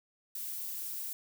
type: noise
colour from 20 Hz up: violet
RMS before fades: -39 dBFS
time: 0.35-1.13 s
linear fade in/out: 2 ms
effects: none